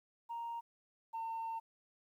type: tone pair in turn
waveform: sine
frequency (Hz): 932.3 / 905.8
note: A#5 / A#5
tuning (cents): 0 / -50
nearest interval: unison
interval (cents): 50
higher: first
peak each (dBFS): -38 / -36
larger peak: second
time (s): 0.29-0.61 / 1.13-1.6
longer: second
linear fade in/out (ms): 20
effects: tanh soft clip ceiling -36 dBFS + 12-bit